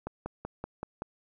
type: click train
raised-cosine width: 1 ms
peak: -21 dBFS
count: 6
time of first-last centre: 0.07-1.021 s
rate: 5.26 Hz
effects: none